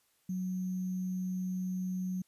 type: tone with sample-and-hold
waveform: sine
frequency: 184.4 Hz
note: F#3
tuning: 6 cents flat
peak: -32 dBFS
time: 0.29-2.22 s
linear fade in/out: 5 ms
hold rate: 6300 Hz
effects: white hiss -72 dBFS RMS until 2.27 s + resampled to 32000 Hz